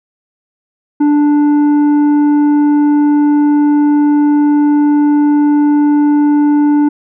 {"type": "tone with tanh clipping", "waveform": "sine", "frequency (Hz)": 293.7, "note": "D4", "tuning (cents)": 0, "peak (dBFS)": -8, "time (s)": [1, 6.89], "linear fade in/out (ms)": 10, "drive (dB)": 7, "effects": []}